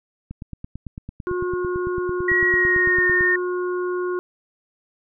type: click train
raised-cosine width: 5 ms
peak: -20 dBFS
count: 27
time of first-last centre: 0.31-3.209 s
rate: 8.97 Hz
type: harmonic tone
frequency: 360 Hz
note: F#4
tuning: 47 cents flat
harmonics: 1 / 3 / 4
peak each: -22 / -32 / -34 dBFS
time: 1.27-4.19 s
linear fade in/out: 0 ms
type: tone with pitch glide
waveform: sine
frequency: 1905 to 1831.6 Hz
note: A#6 to A#6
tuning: +37 to -31 cents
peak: -16 dBFS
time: 2.28-3.36 s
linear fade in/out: 5 ms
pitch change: -68 cents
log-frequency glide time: 2.47-3.06 s
effects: none